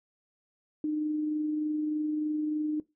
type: tone with amplitude modulation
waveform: sine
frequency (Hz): 304.2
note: D#4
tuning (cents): -39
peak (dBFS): -26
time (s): 0.84-2.8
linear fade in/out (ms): 2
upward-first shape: sine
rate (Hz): 23.3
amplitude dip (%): 25
effects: noise-tail reverb RT60 0.2 s tail -19 dB re dry